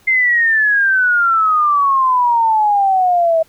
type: exponential sweep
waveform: sine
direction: down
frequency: 2100 to 640 Hz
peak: -10 dBFS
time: 0.07-3.43 s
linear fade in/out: 10 ms
effects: pink hiss -51 dBFS RMS until 3.48 s